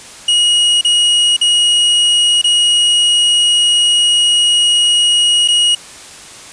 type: tone with dropouts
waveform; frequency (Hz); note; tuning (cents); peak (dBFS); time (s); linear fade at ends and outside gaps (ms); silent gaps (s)
45% pulse; 2893; F#7; -40; -8; 0.28-5.75; 5; 0.812-0.847 / 1.366-1.412 / 2.416-2.441 / 5.478-5.484
effects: white hiss -34 dBFS RMS until 6.52 s + resampled to 22050 Hz